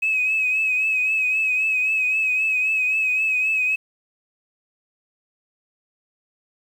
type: tone with vibrato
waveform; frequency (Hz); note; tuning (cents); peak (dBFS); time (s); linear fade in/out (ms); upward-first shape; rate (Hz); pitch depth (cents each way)
sine; 2554; D#7; +45; -17; 0.02-3.76; 10; triangle; 3.8; 53
effects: tanh soft clip ceiling -13 dBFS + 8-bit

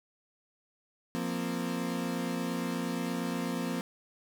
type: chord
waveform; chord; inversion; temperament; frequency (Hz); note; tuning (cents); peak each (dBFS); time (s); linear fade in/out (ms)
35% pulse; F suspended fourth; none; equal; 174.61 / 233.1 / 261.6; F3 / Bb3 / C4; 0 / 0 / 0; -34; 1.15-3.81; 0
effects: none

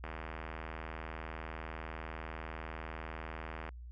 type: click train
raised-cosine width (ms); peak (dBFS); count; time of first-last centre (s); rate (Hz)
0.5; -27; 293; 0.04-3.69; 80
effects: added 60 Hz sine -45 dBFS peak until 3.91 s

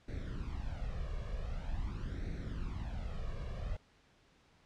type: noise with flanger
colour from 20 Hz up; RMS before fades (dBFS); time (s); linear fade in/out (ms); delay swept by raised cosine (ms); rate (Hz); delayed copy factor
brown; -39; 0.08-3.77; 5; 0.49 to 1.79; 0.45; +0.75
effects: pink hiss -67 dBFS RMS until 4.65 s + low-pass 5000 Hz 12 dB/octave

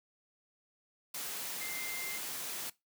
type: tone in noise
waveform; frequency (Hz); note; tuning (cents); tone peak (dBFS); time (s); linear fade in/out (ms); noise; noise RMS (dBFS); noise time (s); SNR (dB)
sine; 2093; C7; 0; -41; 1.61-2.18; 5; white; -40; 1.14-2.7; -4
effects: noise-tail reverb RT60 0.2 s tail -20 dB re dry + high-pass 150 Hz 12 dB/octave

